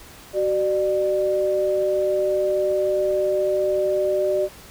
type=tone pair together; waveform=sine; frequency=377.2 / 597.8 Hz; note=F#4 / D5; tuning=+33 / +31 cents; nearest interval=minor sixth; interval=798 cents; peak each=-22 / -20 dBFS; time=0.33-4.49 s; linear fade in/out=50 ms; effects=pink hiss -44 dBFS RMS until 4.7 s